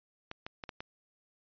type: clicks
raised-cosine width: 0.3 ms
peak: -24 dBFS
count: 5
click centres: 0.314 / 0.465 / 0.638 / 0.692 / 0.805 s
effects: resampled to 11025 Hz